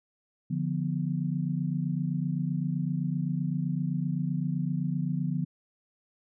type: chord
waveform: sine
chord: B diminished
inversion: first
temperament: equal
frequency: 146.83 / 174.61 / 246.9 Hz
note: D3 / F3 / B3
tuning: 0 / 0 / 0 cents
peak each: -30 / -30 / -35 dBFS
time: 0.5-5.45 s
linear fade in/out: 10 ms
effects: none